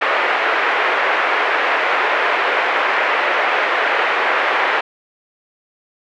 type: band-pass noise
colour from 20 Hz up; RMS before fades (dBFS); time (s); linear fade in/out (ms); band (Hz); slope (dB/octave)
white; -17; 0.01-4.81; 10; 420 to 2200; 24
effects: none